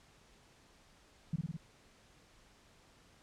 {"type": "tone with echo", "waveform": "sine", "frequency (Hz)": 161.3, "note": "E3", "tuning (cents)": -37, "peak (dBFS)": -30, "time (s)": [1.33, 1.36], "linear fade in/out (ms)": 5, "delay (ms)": 52, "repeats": 4, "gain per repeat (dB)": -2, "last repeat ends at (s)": 1.568, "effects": ["pink hiss -64 dBFS RMS until 3.22 s", "low-pass 8000 Hz 12 dB/octave"]}